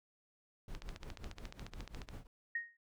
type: noise with tremolo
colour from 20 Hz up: brown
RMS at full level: -44 dBFS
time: 0.68-2.27 s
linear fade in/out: 2 ms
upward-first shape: triangle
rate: 5.6 Hz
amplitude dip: 95%
type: click train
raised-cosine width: 0.2 ms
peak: -30 dBFS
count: 20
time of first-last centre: 0.75-2.088 s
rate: 14.2 Hz
type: tone with exponential decay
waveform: sine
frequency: 1864.7 Hz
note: A#6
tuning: in tune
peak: -32 dBFS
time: 2.55-2.77 s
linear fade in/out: 5 ms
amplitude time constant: 46 ms
effects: none